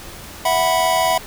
square chord, E suspended second, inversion none, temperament equal with one note detuned, 655.8 / 740 / 987.8 Hz, E5 / F#5 / B5, -9 / 0 / 0 cents, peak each -20 dBFS, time 0.45-1.18 s, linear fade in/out 5 ms, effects pink hiss -36 dBFS RMS until 1.26 s

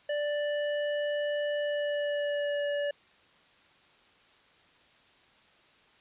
square tone with pitch glide, 587.3 to 577.9 Hz, D5 to D5, 0 to -28 cents, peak -29 dBFS, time 0.09-2.91 s, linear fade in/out 5 ms, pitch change -28 cents, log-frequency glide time 1.59-2.66 s, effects white hiss -61 dBFS RMS until 6 s + resampled to 8000 Hz

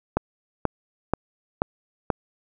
click train, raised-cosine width 1 ms, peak -6 dBFS, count 5, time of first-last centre 0.17-2.102 s, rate 2.07 Hz, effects none

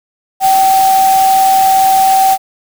sine tone in noise, 769 Hz, G5, 33 cents flat, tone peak -6 dBFS, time 0.4-2.38 s, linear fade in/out 50 ms, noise white, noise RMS -20 dBFS, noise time 0.4-2.38 s, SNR +11 dB, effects none

